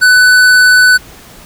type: tone with hard clipping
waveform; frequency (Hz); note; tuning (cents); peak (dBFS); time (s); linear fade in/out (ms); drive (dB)
sine; 1497; F#6; +20; -5; 0.01-0.98; 20; 13
effects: pink hiss -36 dBFS RMS until 1.45 s